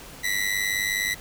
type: ring-modulated tone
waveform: sawtooth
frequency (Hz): 1975.5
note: B6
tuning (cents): 0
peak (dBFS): -17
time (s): 0.23-1.15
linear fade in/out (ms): 20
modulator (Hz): 49.7
effects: pink hiss -43 dBFS RMS until 1.2 s